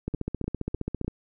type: two click trains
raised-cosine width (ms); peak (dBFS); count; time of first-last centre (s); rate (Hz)
3; -16 / -19; 16 / 4; 0.08-1.08 / 0.14-1.046; 15 / 3.31
effects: none